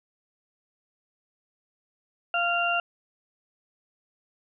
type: harmonic tone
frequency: 694 Hz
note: F5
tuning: 11 cents flat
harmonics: 1 / 2 / 4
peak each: -27 / -27 / -27 dBFS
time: 2.34-2.8 s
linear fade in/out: 2 ms
effects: none